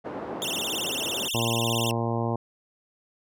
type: band-pass noise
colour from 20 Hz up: pink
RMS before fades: -35 dBFS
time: 0.04-1.29 s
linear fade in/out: 20 ms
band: 270 to 820 Hz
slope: 12 dB/octave
type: tone with vibrato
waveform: sawtooth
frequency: 3136 Hz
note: G7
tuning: in tune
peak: -25 dBFS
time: 0.42-1.91 s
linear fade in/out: 0 ms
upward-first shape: sine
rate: 18 Hz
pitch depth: 280 cents each way
type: harmonic tone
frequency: 116.2 Hz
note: A#2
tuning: 5 cents flat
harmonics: 1 / 2 / 3 / 4 / 5 / 6 / 7 / 8 / 9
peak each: -28 / -31 / -33 / -34 / -35 / -36 / -36 / -37 / -38 dBFS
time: 1.34-2.36 s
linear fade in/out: 5 ms
effects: none